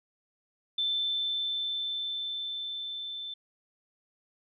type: tone with level ramp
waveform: sine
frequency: 3537 Hz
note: A7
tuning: 8 cents sharp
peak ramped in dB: -26 to -36 dBFS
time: 0.78-3.34 s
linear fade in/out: 5 ms
effects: none